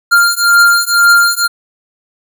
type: beating tone pair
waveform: square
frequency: 1396.9 / 1398.9 Hz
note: F6 / F6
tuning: 0 / +2 cents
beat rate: 2 Hz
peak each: -10 dBFS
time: 0.11-1.48 s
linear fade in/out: 20 ms
effects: none

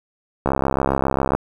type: click train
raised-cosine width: 1 ms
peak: -4 dBFS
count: 61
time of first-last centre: 0.46-1.35 s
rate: 67.4 Hz
effects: 7-bit

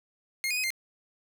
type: tone with pitch steps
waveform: sawtooth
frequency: 2137 / 2469 / 2519 / 2099 Hz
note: C7 / D#7 / D#7 / C7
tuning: +36 / -14 / +21 / +5 cents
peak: -24 dBFS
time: 0.44-0.704 s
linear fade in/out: 0 ms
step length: 66 ms
effects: none

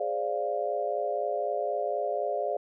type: chord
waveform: sine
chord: D half-diminished seventh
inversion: second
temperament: equal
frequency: 415.3 / 523.3 / 587.3 / 698.5 Hz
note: Ab4 / C5 / D5 / F5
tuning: 0 / 0 / 0 / 0 cents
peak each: -34 / -34 / -31 / -32 dBFS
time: 0-2.57 s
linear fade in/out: 5 ms
effects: none

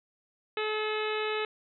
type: harmonic tone with a mistuned harmonic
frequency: 429.5 Hz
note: A4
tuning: 42 cents flat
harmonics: 1 / 2 / 3 / 4 / 5 / 6 / 7 / 8 / 9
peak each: -31 / -39 / -37 / -40 / -40 / -38 / -42 / -45 / -44 dBFS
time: 0.57-1.45 s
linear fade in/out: 2 ms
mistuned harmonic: 8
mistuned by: +46 cents
effects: none

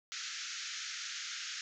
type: band-pass noise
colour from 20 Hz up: white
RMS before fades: -42 dBFS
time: 0.12-1.61 s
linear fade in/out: 0 ms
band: 1300 to 6900 Hz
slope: 96 dB/octave
effects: none

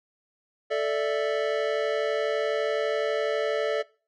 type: chord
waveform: square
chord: A suspended fourth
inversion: none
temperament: equal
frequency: 440 / 587.3 / 659.3 Hz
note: A4 / D5 / E5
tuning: 0 / 0 / 0 cents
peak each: -28 / -28 / -32 dBFS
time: 0.7-3.83 s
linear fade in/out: 20 ms
effects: noise-tail reverb RT60 0.4 s tail -23 dB re dry + low-pass 3000 Hz 12 dB/octave

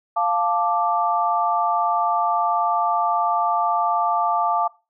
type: chord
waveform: sine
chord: D minor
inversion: first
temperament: equal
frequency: 698.5 / 880 / 1174.7 Hz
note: F5 / A5 / D6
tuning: 0 / 0 / 0 cents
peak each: -22 dBFS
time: 0.16-4.68 s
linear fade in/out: 10 ms
effects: noise-tail reverb RT60 0.3 s tail -22 dB re dry

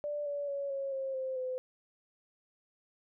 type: tone with pitch steps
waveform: sine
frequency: 587.3 / 573.9 / 560.8 / 548 / 535.5 / 523.2 / 511.3 Hz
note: D5 / D5 / C#5 / C#5 / C5 / C5 / C5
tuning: 0 / -40 / +20 / -20 / +40 / 0 / -40 cents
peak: -33 dBFS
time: 0.04-1.58 s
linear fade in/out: 0 ms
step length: 220 ms
effects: none

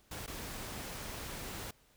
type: noise with dropouts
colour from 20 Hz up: pink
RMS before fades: -43 dBFS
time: 0.11-1.71 s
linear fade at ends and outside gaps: 5 ms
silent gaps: 0.264-0.276 s
effects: pink hiss -67 dBFS RMS until 1.96 s

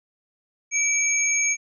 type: tone pair together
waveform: sine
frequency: 2308 / 6528 Hz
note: D7 / G#8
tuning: -31 / -31 cents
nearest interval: octave + tritone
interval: 1800 cents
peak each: -22 dBFS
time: 0.71-1.57 s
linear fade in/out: 50 ms
effects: none

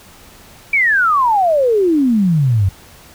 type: exponential sweep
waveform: sine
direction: down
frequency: 2351 to 90.7 Hz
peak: -10 dBFS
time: 0.73-2.69 s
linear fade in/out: 5 ms
effects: pink hiss -42 dBFS RMS until 3.14 s

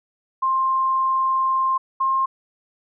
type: tone pair in turn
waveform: sine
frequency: 1055 / 1064.2 Hz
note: C6 / C6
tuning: +14 / +29 cents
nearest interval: unison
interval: 15 cents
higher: second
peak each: -17 dBFS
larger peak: neither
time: 0.42-1.78 / 2-2.26 s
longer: first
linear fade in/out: 10 ms
effects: none

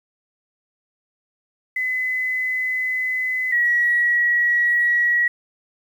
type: tone pair in turn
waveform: sine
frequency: 2020 / 1917.4 Hz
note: B6 / A#6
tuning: +39 / +48 cents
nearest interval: minor second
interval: 91 cents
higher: first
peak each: -20 / -15 dBFS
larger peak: second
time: 1.76-3.52 / 3.52-5.28 s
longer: neither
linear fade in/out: 5 ms
effects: 8-bit

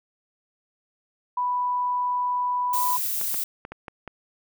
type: tone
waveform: sine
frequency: 988 Hz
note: B5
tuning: in tune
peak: -22 dBFS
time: 1.37-2.97 s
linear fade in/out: 5 ms
type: noise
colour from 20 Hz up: violet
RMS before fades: -27 dBFS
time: 2.73-3.44 s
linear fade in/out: 5 ms
type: clicks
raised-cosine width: 0.5 ms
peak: -21 dBFS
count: 6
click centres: 3.213 / 3.343 / 3.651 / 3.72 / 3.882 / 4.077 s
effects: none

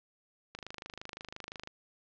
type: click train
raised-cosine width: 0.2 ms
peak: -24 dBFS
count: 30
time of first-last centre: 0.55-1.674 s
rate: 25.8 Hz
effects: low-pass 5000 Hz 12 dB/octave

